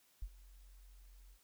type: tone with ADSR envelope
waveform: sine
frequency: 45.29 Hz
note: F#1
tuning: 36 cents flat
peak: -36 dBFS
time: 0.22-1.39 s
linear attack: 6 ms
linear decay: 55 ms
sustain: -20 dB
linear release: 70 ms
effects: tanh soft clip ceiling -32 dBFS + white hiss -71 dBFS RMS until 1.43 s